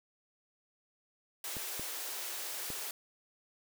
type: high-pass noise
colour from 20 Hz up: white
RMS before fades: -40 dBFS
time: 1.44-2.91 s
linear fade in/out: 2 ms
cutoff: 320 Hz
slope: 48 dB/octave
type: clicks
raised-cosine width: 2 ms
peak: -29 dBFS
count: 3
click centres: 1.568 / 1.796 / 2.703 s
effects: none